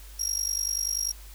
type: tone with amplitude modulation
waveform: 35% pulse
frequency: 5620 Hz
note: F8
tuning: 10 cents sharp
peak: -20 dBFS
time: 0.19-1.12 s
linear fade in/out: 10 ms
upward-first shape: sine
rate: 50.2 Hz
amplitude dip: 90%
effects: added 50 Hz sine -43 dBFS peak until 1.34 s + white hiss -51 dBFS RMS until 1.34 s